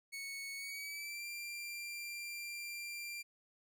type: tone with pitch glide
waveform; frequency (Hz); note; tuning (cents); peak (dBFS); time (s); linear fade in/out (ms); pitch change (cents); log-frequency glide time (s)
sawtooth; 2214 to 2373; C#7 to D7; -3 to +17; -39; 0.12-3.23; 20; +120; 0.56-1.27
effects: none